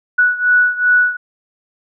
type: beating tone pair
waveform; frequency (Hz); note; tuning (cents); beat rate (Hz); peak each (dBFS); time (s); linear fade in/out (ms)
sine; 1473 / 1475.6; F#6 / F#6; -8 / -5; 2.6; -12 / -15; 0.18-1.17; 10
effects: none